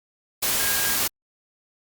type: tone in noise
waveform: sine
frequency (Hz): 1625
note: G#6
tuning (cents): -38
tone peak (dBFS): -30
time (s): 0.59-0.96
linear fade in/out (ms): 10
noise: white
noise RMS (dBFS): -23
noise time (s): 0.42-1.08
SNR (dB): -10
effects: Opus 48 kbps